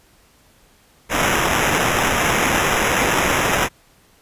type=noise with sample-and-hold; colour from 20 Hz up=violet; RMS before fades=-18 dBFS; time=1.09-3.69 s; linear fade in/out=50 ms; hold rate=4410 Hz; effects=pink hiss -54 dBFS RMS until 4.21 s + resampled to 32000 Hz